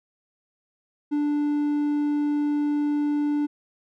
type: tone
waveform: triangle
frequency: 293.7 Hz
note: D4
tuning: in tune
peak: -19 dBFS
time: 1.11-3.47 s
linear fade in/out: 20 ms
effects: none